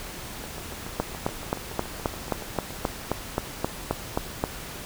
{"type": "two click trains", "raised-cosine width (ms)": 1, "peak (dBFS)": [-9, -23], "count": [14, 18], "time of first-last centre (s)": [[1, 4.439], [0.44, 2.848]], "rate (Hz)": [3.78, 7.06], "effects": ["pink hiss -38 dBFS RMS until 4.85 s"]}